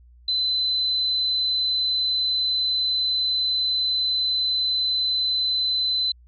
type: tone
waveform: sine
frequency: 4035 Hz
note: B7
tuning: 36 cents sharp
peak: -20 dBFS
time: 0.28-6.12 s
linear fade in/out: 5 ms
effects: added 60 Hz sine -48 dBFS peak until 6.27 s